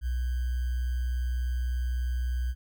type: tone with sample-and-hold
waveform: sine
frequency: 61.74 Hz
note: B1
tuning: in tune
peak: -26 dBFS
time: 0.01-2.55 s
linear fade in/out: 50 ms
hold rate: 1575 Hz
effects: none